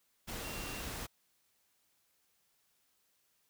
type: tone in noise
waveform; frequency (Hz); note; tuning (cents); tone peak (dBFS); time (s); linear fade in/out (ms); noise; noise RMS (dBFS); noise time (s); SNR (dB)
sine; 2754; F7; -25; -48; 0.43-0.82; 20; pink; -42; 0.27-1.07; -9
effects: white hiss -75 dBFS RMS until 3.49 s